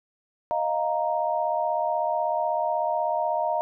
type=chord; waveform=sine; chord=Eb suspended second; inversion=none; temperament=equal; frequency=622.3 / 698.5 / 932.3 Hz; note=Eb5 / F5 / Bb5; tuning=0 / 0 / 0 cents; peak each=-27 dBFS; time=0.51-3.61 s; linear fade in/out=0 ms; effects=none